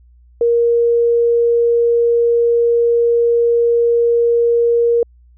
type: tone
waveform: sine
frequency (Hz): 470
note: A#4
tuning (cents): +14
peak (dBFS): -10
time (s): 0.41-5.03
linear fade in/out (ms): 2
effects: added 60 Hz sine -44 dBFS peak until 5.37 s